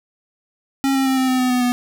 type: tone with pitch steps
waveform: square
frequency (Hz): 271.9 / 268 / 264.2 / 260.4 / 256.6 / 253 / 249.3 / 245.8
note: C#4 / C4 / C4 / C4 / C4 / B3 / B3 / B3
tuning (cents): -33 / +42 / +17 / -8 / -34 / +42 / +16 / -8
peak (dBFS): -16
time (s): 0.84-1.72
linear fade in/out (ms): 0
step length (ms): 110
effects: none